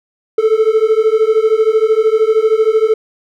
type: beating tone pair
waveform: triangle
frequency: 432.7 / 445.7 Hz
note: A4 / A4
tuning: -29 / +22 cents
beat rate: 13 Hz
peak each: -10 dBFS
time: 0.38-2.94 s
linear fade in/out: 5 ms
effects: none